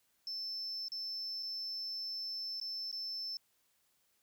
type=tone with dropouts; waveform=sine; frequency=5300 Hz; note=E8; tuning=9 cents sharp; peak=-36 dBFS; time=0.27-3.37 s; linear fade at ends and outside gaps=1 ms; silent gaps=0.883-0.919 / 1.426-1.43 / 2.6-2.613 / 2.914-2.927 s; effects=tanh soft clip ceiling -36 dBFS + white hiss -75 dBFS RMS until 4.22 s